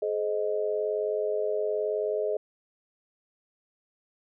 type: chord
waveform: sine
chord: Ab major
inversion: none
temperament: equal with one note detuned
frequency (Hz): 424.3 / 523.3 / 622.3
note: Ab4 / C5 / Eb5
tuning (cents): +37 / 0 / 0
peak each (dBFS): -28 / -34 / -30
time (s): 0.02-2.37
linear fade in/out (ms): 5
effects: none